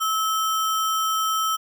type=tone with sample-and-hold; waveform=sine; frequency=1299 Hz; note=E6; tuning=26 cents flat; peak=-20 dBFS; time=0-1.57 s; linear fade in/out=20 ms; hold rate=4410 Hz; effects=none